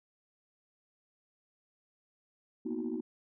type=chord; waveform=sine; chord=B major seventh; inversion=third; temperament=equal with one note detuned; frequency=233.1 / 246.9 / 318.4 / 370 Hz; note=A#3 / B3 / D#4 / F#4; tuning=0 / 0 / +40 / 0 cents; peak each=-39 / -37 / -37 / -39 dBFS; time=2.65-3.01 s; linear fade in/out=10 ms; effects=tanh soft clip ceiling -26 dBFS